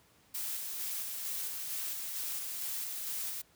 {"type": "noise with tremolo", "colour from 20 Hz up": "blue", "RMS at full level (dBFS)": -37, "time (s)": [0.34, 3.42], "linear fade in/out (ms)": 10, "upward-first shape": "square", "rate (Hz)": 2.2, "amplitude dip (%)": 25, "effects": ["pink hiss -65 dBFS RMS until 3.55 s", "high-pass 60 Hz 12 dB/octave"]}